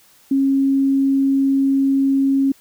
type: tone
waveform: sine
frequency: 272.3 Hz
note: C#4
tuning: 31 cents flat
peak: -13 dBFS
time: 0.31-2.52 s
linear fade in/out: 5 ms
effects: white hiss -52 dBFS RMS until 2.6 s